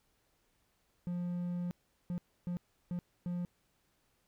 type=tone bursts at uneven times; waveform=triangle; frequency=176.1 Hz; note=F3; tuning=15 cents sharp; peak=-32 dBFS; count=5; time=1.07-1.71 / 2.1-2.18 / 2.47-2.57 / 2.91-2.99 / 3.26-3.45 s; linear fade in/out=0 ms; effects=pink hiss -75 dBFS RMS until 4.27 s